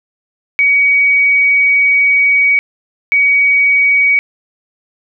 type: tone pair in turn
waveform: sine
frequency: 2258 / 2258 Hz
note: C#7 / C#7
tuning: +31 / +31 cents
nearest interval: unison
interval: 0 cents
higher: neither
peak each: -7 dBFS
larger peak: neither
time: 0.59-2.59 / 3.12-4.19 s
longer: first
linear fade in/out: 0 ms
effects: none